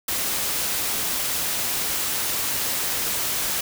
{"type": "noise", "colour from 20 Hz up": "white", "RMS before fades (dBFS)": -25, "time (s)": [0.08, 3.61], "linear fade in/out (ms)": 5, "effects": []}